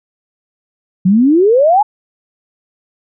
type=exponential sweep; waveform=sine; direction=up; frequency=176.4 to 870 Hz; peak=-6 dBFS; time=1.05-1.83 s; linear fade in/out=10 ms; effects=none